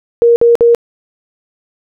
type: tone bursts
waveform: sine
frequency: 470 Hz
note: A#4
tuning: 14 cents sharp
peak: -4 dBFS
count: 3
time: 0.22-0.748 s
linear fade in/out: 0 ms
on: 140 ms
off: 54 ms
effects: none